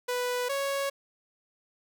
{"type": "tone pair in turn", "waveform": "sawtooth", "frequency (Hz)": [493.9, 554.4], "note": ["B4", "C#5"], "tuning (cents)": [0, 0], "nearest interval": "major second", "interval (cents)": 200, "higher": "second", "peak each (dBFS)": -24, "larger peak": "neither", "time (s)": [[0.08, 0.49], [0.49, 0.9]], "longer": "neither", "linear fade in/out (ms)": 10, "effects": []}